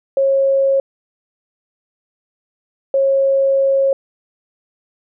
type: tone bursts at uneven times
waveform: sine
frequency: 544 Hz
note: C#5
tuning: 33 cents flat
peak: -11 dBFS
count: 2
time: 0.17-0.8 / 2.94-3.93 s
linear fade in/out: 2 ms
effects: none